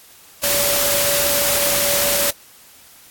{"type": "tone in noise", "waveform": "sine", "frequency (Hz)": 573, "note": "D5", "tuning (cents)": -43, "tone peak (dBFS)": -22, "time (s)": [0.43, 2.31], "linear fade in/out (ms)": 10, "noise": "white", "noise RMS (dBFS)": -18, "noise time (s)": [0.43, 2.31], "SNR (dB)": -7, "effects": ["white hiss -46 dBFS RMS until 3.1 s", "AAC 64 kbps"]}